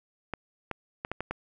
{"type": "clicks", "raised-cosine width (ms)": 0.5, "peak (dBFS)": -17, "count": 6, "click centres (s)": [0.337, 0.713, 1.049, 1.116, 1.206, 1.31], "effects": []}